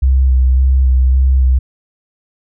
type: tone with vibrato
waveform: sine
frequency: 64.9 Hz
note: C2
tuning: 13 cents flat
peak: -7 dBFS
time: 0.02-1.59 s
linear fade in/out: 10 ms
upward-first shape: square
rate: 1.8 Hz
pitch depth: 20 cents each way
effects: none